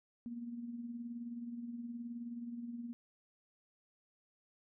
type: tone with tremolo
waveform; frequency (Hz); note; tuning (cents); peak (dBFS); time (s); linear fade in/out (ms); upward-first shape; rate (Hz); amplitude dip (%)
sine; 236.8; A#3; +27; -39; 0.26-2.93; 0; sine; 19; 50
effects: none